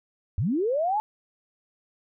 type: linear sweep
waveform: sine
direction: up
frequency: 75.5 to 880 Hz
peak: -22 dBFS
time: 0.38-1 s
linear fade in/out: 0 ms
effects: none